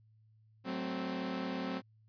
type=chord; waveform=sawtooth; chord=F# diminished; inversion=none; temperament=equal with one note detuned; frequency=187.25 / 220 / 261.6 Hz; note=F#3 / A3 / C4; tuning=+21 / 0 / 0 cents; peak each=-36 / -40 / -34 dBFS; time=0.64-1.82 s; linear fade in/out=50 ms; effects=added 109 Hz sine -62 dBFS peak until 2.08 s + resampled to 11025 Hz